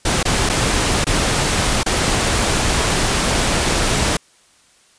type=noise with dropouts; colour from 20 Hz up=pink; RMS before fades=-17 dBFS; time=0.05-4.17 s; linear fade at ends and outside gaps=5 ms; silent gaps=0.23-0.252 / 0.492-0.496 / 1.044-1.067 / 1.833-1.861 s; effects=white hiss -53 dBFS RMS until 4.98 s + resampled to 22050 Hz